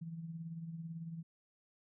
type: tone with tremolo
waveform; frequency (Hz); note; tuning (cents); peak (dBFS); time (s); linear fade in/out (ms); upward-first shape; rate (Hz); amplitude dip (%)
sine; 164.81; E3; 0; -39; 0.01-1.23; 10; triangle; 18; 60
effects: none